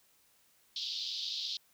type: band-pass noise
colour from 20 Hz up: white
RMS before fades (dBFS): -38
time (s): 0.76-1.57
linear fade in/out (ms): 2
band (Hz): 3300 to 4800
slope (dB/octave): 48
effects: white hiss -68 dBFS RMS until 1.73 s